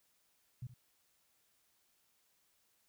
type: tone with echo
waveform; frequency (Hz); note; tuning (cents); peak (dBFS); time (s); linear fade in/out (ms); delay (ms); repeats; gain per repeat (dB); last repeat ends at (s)
sine; 124; B2; +7; -40; 0.62-0.67; 5; 71; 1; -13; 0.741
effects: white hiss -75 dBFS RMS until 2.88 s